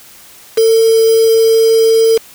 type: tone with quantisation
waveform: sine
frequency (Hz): 450.2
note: A4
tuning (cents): +40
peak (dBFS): -6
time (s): 0.57-2.18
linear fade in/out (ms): 10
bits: 3
effects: white hiss -39 dBFS RMS until 2.34 s